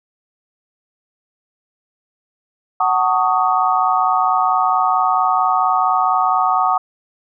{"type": "chord", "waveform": "sine", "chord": "D# half-diminished seventh", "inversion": "first", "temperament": "just", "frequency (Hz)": [746.7, 896, 1120.1, 1244.5], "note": ["F#5", "A5", "C#6", "D#6"], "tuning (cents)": [16, 31, 18, 0], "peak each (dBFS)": [-17, -21, -19, -18], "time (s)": [2.8, 6.78], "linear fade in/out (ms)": 5, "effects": []}